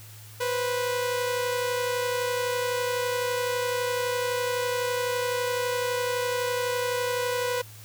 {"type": "tone pair together", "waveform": "sawtooth", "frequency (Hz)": [491.4, 523.3], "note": ["B4", "C5"], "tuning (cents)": [-9, 0], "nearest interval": "minor second", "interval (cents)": 109, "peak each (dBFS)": [-22, -30], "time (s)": [0.4, 7.62], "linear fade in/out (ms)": 10, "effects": ["added 107 Hz sine -45 dBFS peak until 7.84 s", "white hiss -49 dBFS RMS until 7.84 s"]}